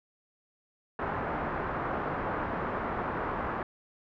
white low-pass noise, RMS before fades -33 dBFS, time 0.99-3.63 s, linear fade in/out 2 ms, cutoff 1400 Hz, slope 24 dB/octave, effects none

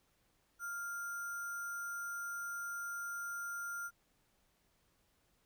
sine tone with sample-and-hold, 1400 Hz, F6, 4 cents sharp, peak -39 dBFS, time 0.59-3.91 s, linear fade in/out 50 ms, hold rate 7350 Hz, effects pink hiss -75 dBFS RMS until 5.45 s

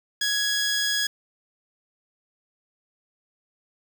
15% pulse tone, 1668 Hz, G#6, 7 cents sharp, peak -16 dBFS, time 0.21-1.07 s, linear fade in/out 5 ms, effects 7-bit

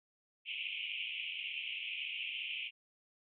white band-pass noise, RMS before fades -41 dBFS, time 0.45-2.71 s, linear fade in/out 50 ms, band 2300 to 3100 Hz, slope 96 dB/octave, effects none

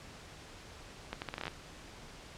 accelerating click train, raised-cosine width 0.3 ms, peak -21 dBFS, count 10, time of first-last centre 1.13-1.48 s, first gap 89 ms, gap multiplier 0.77, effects pink hiss -51 dBFS RMS until 2.37 s + low-pass 7000 Hz 12 dB/octave

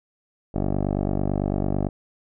10% pulse tone with low-pass filter, 49 Hz, G1, in tune, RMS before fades -24 dBFS, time 0.54-1.89 s, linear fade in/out 10 ms, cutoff 560 Hz, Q 2.2, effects none

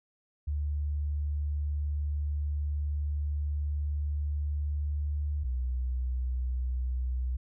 sine tone pair in turn, 73.42 / 62.93 Hz, D2 / B1, 0 / +33 cents, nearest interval minor third, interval 267 cents, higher first, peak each -28 dBFS, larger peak neither, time 0.47-5.44 / 5.44-7.37 s, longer first, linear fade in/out 10 ms, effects none

